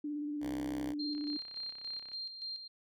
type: tone with vibrato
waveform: sine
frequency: 295.1 Hz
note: D4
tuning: 8 cents sharp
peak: -35 dBFS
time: 0.04-1.37 s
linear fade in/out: 5 ms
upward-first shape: square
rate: 17 Hz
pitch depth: 21 cents each way
type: tone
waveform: 5% pulse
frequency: 65.41 Hz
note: C2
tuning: in tune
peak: -31 dBFS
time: 0.4-0.95 s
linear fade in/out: 50 ms
type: tone with tremolo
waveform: sine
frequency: 4186 Hz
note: C8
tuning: in tune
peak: -38 dBFS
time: 0.99-2.68 s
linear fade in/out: 10 ms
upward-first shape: square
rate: 3.5 Hz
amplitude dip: 55%
type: click train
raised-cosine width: 0.3 ms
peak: -40 dBFS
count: 33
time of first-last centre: 1.15-2.117 s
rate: 33.1 Hz
effects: none